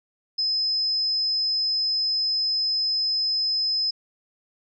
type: tone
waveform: sine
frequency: 5100 Hz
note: D#8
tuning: 42 cents sharp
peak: -21 dBFS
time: 0.38-3.91 s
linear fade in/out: 10 ms
effects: none